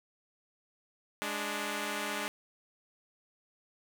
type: tone pair together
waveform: 5% pulse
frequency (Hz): 207.7 / 293.7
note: G#3 / D4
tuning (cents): 0 / 0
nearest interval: tritone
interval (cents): 600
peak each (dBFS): -25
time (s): 1.22-2.28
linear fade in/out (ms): 0
effects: none